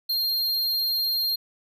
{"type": "tone", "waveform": "square", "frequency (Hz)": 4204, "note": "C8", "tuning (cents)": 7, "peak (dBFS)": -23, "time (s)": [0.09, 1.36], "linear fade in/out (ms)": 10, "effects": []}